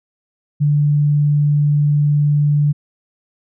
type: tone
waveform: sine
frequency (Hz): 146.83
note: D3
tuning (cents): 0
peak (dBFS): -11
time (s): 0.6-2.73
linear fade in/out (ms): 20
effects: none